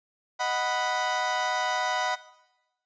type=chord; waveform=30% pulse; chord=B major; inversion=first; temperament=equal; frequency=622.3 / 740 / 987.8 Hz; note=D#5 / F#5 / B5; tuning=0 / 0 / 0 cents; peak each=-31 / -26 / -27 dBFS; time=0.39-2.16 s; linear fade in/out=20 ms; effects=noise-tail reverb RT60 1.0 s tail -17 dB re dry + resampled to 16000 Hz